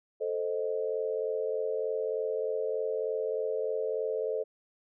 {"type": "chord", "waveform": "sine", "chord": "A diminished", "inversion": "none", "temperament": "equal", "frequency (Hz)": [440, 523.3, 622.3], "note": ["A4", "C5", "Eb5"], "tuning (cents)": [0, 0, 0], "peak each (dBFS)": [-31, -34, -36], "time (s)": [0.2, 4.44], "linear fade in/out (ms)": 20, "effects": []}